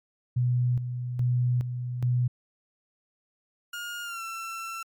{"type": "tone with tremolo", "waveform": "sine", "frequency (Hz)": 123.5, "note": "B2", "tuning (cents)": 0, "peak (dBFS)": -21, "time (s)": [0.36, 2.28], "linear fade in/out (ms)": 10, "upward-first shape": "square", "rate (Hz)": 1.2, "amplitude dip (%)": 60}
{"type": "tone with pitch glide", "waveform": "30% pulse", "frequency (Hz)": [1422, 1343.7], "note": ["F6", "E6"], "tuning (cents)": [31, 33], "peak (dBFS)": -31, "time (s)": [3.73, 4.83], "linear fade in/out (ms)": 5, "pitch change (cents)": -98, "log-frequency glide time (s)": [4.03, 4.22]}
{"effects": ["MP3 96 kbps"]}